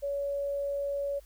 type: tone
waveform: sine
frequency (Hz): 564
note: C#5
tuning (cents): +30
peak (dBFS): -29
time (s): 0.02-1.2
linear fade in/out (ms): 20
effects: added 50 Hz sine -53 dBFS peak until 1.25 s + white hiss -63 dBFS RMS until 1.25 s